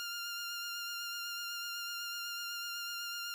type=tone with vibrato; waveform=15% pulse; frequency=1401 Hz; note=F6; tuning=5 cents sharp; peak=-32 dBFS; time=0-3.34 s; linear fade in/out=0 ms; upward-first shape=sine; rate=8 Hz; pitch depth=16 cents each way; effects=none